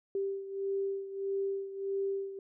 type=beating tone pair; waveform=sine; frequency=392 / 393.6 Hz; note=G4 / G4; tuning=0 / +7 cents; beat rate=1.6 Hz; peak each=-33 / -38 dBFS; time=0.15-2.39 s; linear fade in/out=2 ms; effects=none